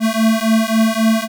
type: beating tone pair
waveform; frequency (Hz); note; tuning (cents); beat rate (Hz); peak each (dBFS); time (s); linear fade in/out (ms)
square; 220.7 / 224.4; A3 / A3; +5 / +34; 3.7; -16; 0-1.28; 50
effects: none